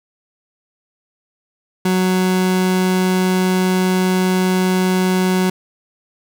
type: tone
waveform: 30% pulse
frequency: 185 Hz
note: F#3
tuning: in tune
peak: -11 dBFS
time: 1.85-5.5 s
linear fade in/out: 5 ms
effects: none